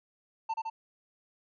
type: tone with echo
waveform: triangle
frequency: 895 Hz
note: A5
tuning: 29 cents sharp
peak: -27 dBFS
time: 0.49-0.54 s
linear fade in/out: 10 ms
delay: 80 ms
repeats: 2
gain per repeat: -2 dB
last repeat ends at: 0.7 s
effects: resampled to 16000 Hz